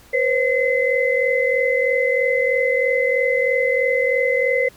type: tone cluster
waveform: sine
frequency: 490.9 / 534 / 2045 Hz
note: B4 / C5 / C7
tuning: -10 / +35 / -40 cents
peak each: -20 dBFS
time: 0.13-4.69 s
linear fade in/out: 10 ms
effects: pink hiss -49 dBFS RMS until 4.76 s